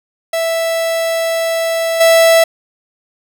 45% pulse tone with level steps, 659.3 Hz, E5, in tune, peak -14 / -6 dBFS, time 0.33-2.44 s, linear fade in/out 5 ms, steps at 2 s, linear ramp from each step 10 ms, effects none

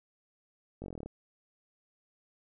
slowing click train, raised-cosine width 2 ms, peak -28 dBFS, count 11, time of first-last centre 0.82-1.06 s, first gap 20 ms, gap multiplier 1.04, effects none

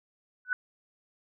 sine tone with exponential growth, 1494 Hz, F#6, 16 cents sharp, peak -20 dBFS, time 0.45-0.53 s, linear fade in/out 1 ms, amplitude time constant 17 ms, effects none

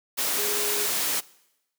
sine tone in noise, 415.3 Hz, G#4, in tune, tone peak -32 dBFS, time 0.37-0.87 s, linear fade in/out 20 ms, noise white, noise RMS -26 dBFS, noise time 0.17-1.21 s, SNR -9 dB, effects noise-tail reverb RT60 0.9 s tail -22 dB re dry + high-pass 200 Hz 12 dB/octave

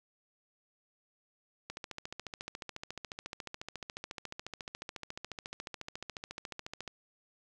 click train, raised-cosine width 0.2 ms, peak -23 dBFS, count 74, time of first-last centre 1.7-6.877 s, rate 14.1 Hz, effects none

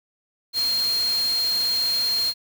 sine tone in noise, 4216 Hz, C8, 12 cents sharp, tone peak -20 dBFS, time 0.53-2.34 s, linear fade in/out 50 ms, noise white, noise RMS -33 dBFS, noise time 0.53-2.34 s, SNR +10 dB, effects none

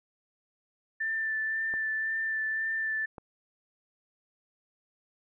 sine tone with vibrato, 1772 Hz, A6, 12 cents sharp, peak -28 dBFS, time 1-3.06 s, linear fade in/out 10 ms, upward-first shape sine, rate 1.9 Hz, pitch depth 15 cents each way
clicks, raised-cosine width 1 ms, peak -28 dBFS, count 2, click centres 1.739 / 3.182 s
effects none

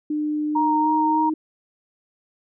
sine tone with pitch glide, 301.1 to 312.1 Hz, D4 to D#4, +43 to +5 cents, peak -21 dBFS, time 0.1-1.34 s, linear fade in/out 5 ms, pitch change +62 cents, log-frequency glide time 0.49-1.12 s
sine tone with vibrato, 932.3 Hz, A#5, in tune, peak -18 dBFS, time 0.55-1.3 s, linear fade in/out 10 ms, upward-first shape sine, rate 3.3 Hz, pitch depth 14 cents each way
effects none

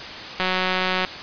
click train, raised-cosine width 0.3 ms, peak -6 dBFS, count 121, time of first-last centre 0.4-1.049 s, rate 185 Hz, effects white hiss -33 dBFS RMS until 1.22 s + resampled to 11025 Hz

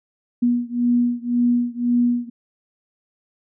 sine beating tone pair, 240.8 / 242.7 Hz, B3 / B3, -44 / -30 cents, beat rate 1.9 Hz, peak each -19 / -20 dBFS, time 0.42-2.3 s, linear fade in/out 10 ms, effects none

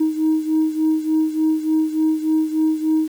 sine beating tone pair, 313.4 / 316.8 Hz, D#4 / D#4, +13 / +31 cents, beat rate 3.4 Hz, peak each -16 / -20 dBFS, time 0-3.08 s, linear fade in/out 10 ms, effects tanh soft clip ceiling -11 dBFS + 7-bit

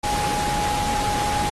sine tone in noise, 830.6 Hz, G#5, in tune, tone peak -23 dBFS, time 0.03-1.5 s, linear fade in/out 10 ms, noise pink, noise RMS -27 dBFS, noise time 0.03-1.5 s, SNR +1 dB, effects low-pass 11000 Hz 12 dB/octave + AAC 32 kbps

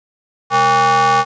square ring-modulated tone, 168.4 Hz, E3, 37 cents sharp, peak -8 dBFS, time 0.5-1.25 s, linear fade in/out 50 ms, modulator 971 Hz, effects resampled to 16000 Hz + 8-bit

